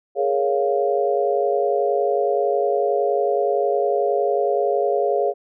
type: chord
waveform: sine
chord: Bb minor seventh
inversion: third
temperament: equal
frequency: 415.3 / 466.2 / 554.4 / 698.5 Hz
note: Ab4 / Bb4 / Db5 / F5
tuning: 0 / 0 / 0 / 0 cents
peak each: -21 / -26 / -22 / -23 dBFS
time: 0.15-5.34 s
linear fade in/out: 50 ms
effects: none